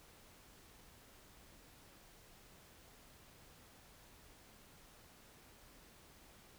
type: silence
effects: pink hiss -62 dBFS RMS until 6.58 s